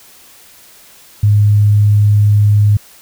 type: tone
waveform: sine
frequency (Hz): 103.83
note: G#2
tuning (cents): 0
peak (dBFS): -6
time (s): 1.23-2.77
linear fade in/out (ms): 5
effects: white hiss -42 dBFS RMS until 3.01 s